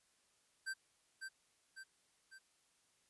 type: tone with echo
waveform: square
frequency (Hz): 1563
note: G6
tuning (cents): -6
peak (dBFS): -40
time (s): 0.66-0.74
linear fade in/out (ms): 20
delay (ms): 550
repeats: 3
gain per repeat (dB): -5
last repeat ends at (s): 2.39
effects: white hiss -75 dBFS RMS until 3.09 s + resampled to 24000 Hz